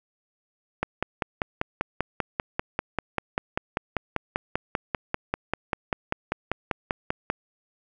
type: click train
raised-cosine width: 0.5 ms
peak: -9 dBFS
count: 34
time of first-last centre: 0.83-7.301 s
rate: 5.1 Hz
effects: none